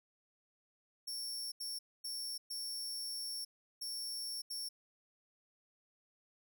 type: tone bursts at uneven times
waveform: sawtooth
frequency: 5460 Hz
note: F8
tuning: 40 cents flat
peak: -37 dBFS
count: 6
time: 1.07-1.52 / 1.6-1.79 / 2.04-2.38 / 2.5-3.45 / 3.81-4.42 / 4.5-4.69 s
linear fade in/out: 10 ms
effects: none